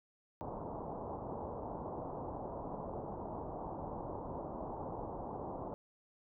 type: low-pass noise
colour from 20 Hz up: white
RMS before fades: -43 dBFS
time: 0.41-5.74 s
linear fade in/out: 0 ms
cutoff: 970 Hz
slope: 48 dB/octave
effects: none